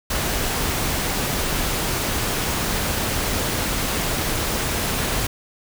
pink noise, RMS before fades -23 dBFS, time 0.1-5.27 s, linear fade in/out 5 ms, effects none

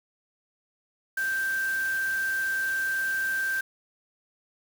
sine tone in noise, 1568 Hz, G6, in tune, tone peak -25 dBFS, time 1.17-3.61 s, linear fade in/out 5 ms, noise white, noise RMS -41 dBFS, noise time 1.17-3.61 s, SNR +13 dB, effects none

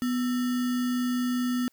sine tone with sample-and-hold, 247.5 Hz, B3, 4 cents sharp, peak -24 dBFS, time 0.02-1.68 s, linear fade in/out 0 ms, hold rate 1575 Hz, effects white hiss -68 dBFS RMS until 1.72 s

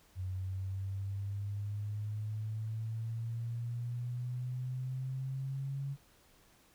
sine exponential sweep, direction up, 92.1 to 139.4 Hz, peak -35 dBFS, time 0.15-5.97 s, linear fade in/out 50 ms, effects pink hiss -65 dBFS RMS until 6.74 s

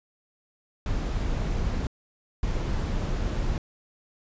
brown noise bursts at uneven times, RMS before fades -27 dBFS, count 2, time 0.86-1.87 / 2.43-3.58 s, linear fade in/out 2 ms, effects resampled to 16000 Hz

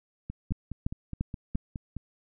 two click trains, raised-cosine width 5 ms, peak -16 / -23 dBFS, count 4 / 9, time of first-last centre 0.52-1.554 / 0.3-1.967 s, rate 2.9 / 4.8 Hz, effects none

